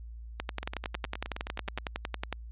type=two click trains; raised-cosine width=0.3 ms; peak=-20 / -16 dBFS; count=12 / 22; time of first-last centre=0.63-1.784 / 0.4-2.327 s; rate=9.53 / 10.9 Hz; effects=added 57 Hz sine -41 dBFS peak until 2.51 s + resampled to 8000 Hz